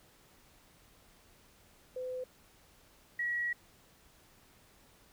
sine tone pair in turn, 508 / 1918 Hz, B4 / A#6, +49 / +49 cents, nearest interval octave + major seventh, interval 2300 cents, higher second, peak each -36 / -31 dBFS, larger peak second, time 1.96-2.24 / 3.19-3.53 s, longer second, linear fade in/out 5 ms, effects pink hiss -63 dBFS RMS until 5.12 s

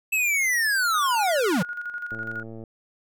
square linear sweep, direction down, 2637 to 146.83 Hz, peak -21 dBFS, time 0.12-1.63 s, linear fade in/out 10 ms
sine tone with tremolo, 1438 Hz, F#6, 50 cents flat, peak -28 dBFS, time 0.94-2.43 s, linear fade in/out 2 ms, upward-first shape square, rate 12 Hz, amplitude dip 55%
click train, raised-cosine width 2 ms, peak -27 dBFS, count 59, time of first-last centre 2.12-2.638 s, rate 112 Hz
effects none

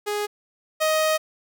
sawtooth tone pair in turn, 415.3 / 626.4 Hz, G#4 / D#5, 0 / +11 cents, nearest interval perfect fifth, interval 711 cents, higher second, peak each -20 / -15 dBFS, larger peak second, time 0.06-0.27 / 0.8-1.18 s, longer second, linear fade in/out 20 ms, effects none

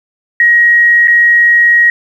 sine tone with dropouts, 1892 Hz, A#6, 25 cents sharp, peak -4 dBFS, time 0.4-1.9 s, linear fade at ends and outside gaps 2 ms, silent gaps 1.074-1.08 s, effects 7-bit

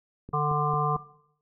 click train, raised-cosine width 3 ms, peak -28 dBFS, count 4, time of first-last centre 0.29-0.963 s, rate 4.46 Hz
harmonic tone, 148.5 Hz, D3, 20 cents sharp, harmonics 1 / 3 / 5 / 7 / 8, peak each -28 / -32 / -31 / -30 / -28 dBFS, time 0.33-0.97 s, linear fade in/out 10 ms
effects noise-tail reverb RT60 0.7 s tail -18 dB re dry

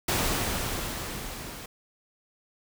pink noise with level ramp, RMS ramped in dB -25 to -41 dBFS, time 0.08-1.66 s, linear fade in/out 5 ms, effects none

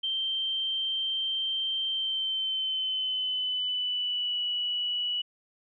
sine tone with pitch glide, 3136 to 2943 Hz, G7 to F#7, 0 to -10 cents, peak -27 dBFS, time 0.03-5.22 s, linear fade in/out 10 ms, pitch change -110 cents, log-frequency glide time 1.88-4.4 s, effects none

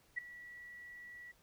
sine tone with ADSR envelope, 1943 Hz, B6, 29 cents flat, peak -32 dBFS, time 0.16-1.32 s, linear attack 23 ms, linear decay 5 ms, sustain -17 dB, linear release 12 ms, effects pink hiss -69 dBFS RMS until 1.42 s

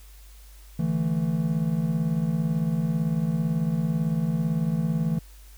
triangle chord, D suspended second, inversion none, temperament equal, 146.83 / 164.81 / 220 Hz, D3 / E3 / A3, 0 / 0 / 0 cents, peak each -28 / -22 / -27 dBFS, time 0.79-5.19 s, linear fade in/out 5 ms, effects added 50 Hz sine -45 dBFS peak until 5.57 s + white hiss -55 dBFS RMS until 5.57 s

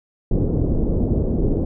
pink low-pass noise, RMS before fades -19 dBFS, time 0.31-1.65 s, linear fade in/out 5 ms, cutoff 460 Hz, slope 24 dB/octave, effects none

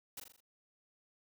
white noise with echo, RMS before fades -44 dBFS, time 0.17-0.2 s, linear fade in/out 5 ms, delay 41 ms, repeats 5, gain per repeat -5 dB, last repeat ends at 0.405 s, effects none

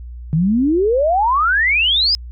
sine exponential sweep, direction up, 149.9 to 5150 Hz, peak -12 dBFS, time 0.33-2.15 s, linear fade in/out 0 ms, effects added 60 Hz sine -29 dBFS peak until 2.31 s

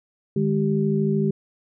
sine tone cluster, 152.5 / 205.8 / 389.7 Hz, D#3 / G#3 / G4, -34 / -16 / -10 cents, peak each -23 / -22 / -24 dBFS, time 0.36-1.31 s, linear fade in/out 5 ms, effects none

